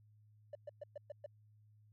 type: tone bursts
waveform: triangle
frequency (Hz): 587.3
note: D5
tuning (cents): 0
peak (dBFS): -39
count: 6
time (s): 0.53-1.262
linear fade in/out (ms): 5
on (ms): 22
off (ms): 120
effects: tanh soft clip ceiling -40 dBFS + added 106 Hz sine -63 dBFS peak until 1.92 s